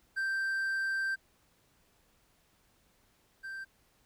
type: tone pair in turn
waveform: triangle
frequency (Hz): 1568 / 1568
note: G6 / G6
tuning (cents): 0 / 0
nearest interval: unison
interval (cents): 0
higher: neither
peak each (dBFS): -28 / -37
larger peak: first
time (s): 0.16-1.16 / 3.43-3.65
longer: first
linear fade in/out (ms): 20
effects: pink hiss -69 dBFS RMS until 4.05 s